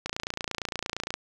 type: click train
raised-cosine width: 0.2 ms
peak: -13 dBFS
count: 32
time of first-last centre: 0.06-1.14 s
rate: 28.7 Hz
effects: none